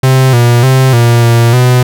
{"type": "tone with pitch steps", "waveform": "45% pulse", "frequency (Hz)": [131.2, 119.6, 131.4, 118.2, 117.3, 125.1], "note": ["C3", "A#2", "C3", "A#2", "A#2", "B2"], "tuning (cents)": [5, 45, 8, 24, 11, 23], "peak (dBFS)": -4, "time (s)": [0.03, 1.83], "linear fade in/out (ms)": 5, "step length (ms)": 300, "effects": []}